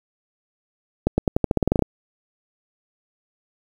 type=accelerating click train; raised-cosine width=2 ms; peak=-4 dBFS; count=13; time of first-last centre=1.07-1.823 s; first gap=110 ms; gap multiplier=0.89; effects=7-bit